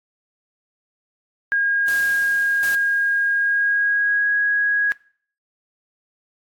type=tone with pitch glide; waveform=sine; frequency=1627 to 1656.4 Hz; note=G#6 to G#6; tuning=-36 to -5 cents; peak=-16 dBFS; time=1.52-4.92 s; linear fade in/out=0 ms; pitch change=+31 cents; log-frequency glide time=3.35-4.32 s
type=noise with exponential decay; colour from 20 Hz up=white; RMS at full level=-32 dBFS; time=1.88-4.28 s; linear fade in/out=1 ms; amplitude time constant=520 ms
type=noise; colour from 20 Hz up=white; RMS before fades=-32 dBFS; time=2.63-2.75 s; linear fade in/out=0 ms
effects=noise-tail reverb RT60 0.5 s tail -21 dB re dry + AAC 64 kbps